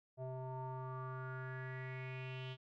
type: tone with low-pass filter sweep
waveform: square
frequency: 129.5 Hz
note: C3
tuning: 17 cents flat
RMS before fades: -45 dBFS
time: 0.17-2.57 s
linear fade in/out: 50 ms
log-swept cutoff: 680 to 3200 Hz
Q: 5.8
effects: none